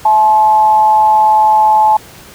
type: tone with amplitude modulation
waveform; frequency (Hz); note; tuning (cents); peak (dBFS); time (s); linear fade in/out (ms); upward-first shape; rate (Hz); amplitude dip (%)
sine; 861; A5; -38; -3; 0.05-1.97; 5; sine; 200; 50
effects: pink hiss -36 dBFS RMS until 2.34 s + high-pass 60 Hz 12 dB/octave